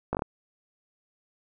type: slowing click train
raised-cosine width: 1 ms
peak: -14 dBFS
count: 5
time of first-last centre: 0.13-0.221 s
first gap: 18 ms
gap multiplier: 1.16
effects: none